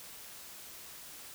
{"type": "silence", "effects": ["white hiss -49 dBFS RMS until 1.34 s"]}